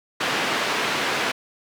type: band-pass noise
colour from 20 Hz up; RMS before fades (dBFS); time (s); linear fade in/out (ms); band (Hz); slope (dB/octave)
white; -24; 0.2-1.32; 10; 200 to 2600; 12
effects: none